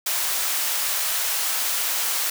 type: high-pass noise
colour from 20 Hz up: white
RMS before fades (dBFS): -24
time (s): 0.06-2.3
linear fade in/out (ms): 5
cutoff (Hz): 680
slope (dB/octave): 12
effects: none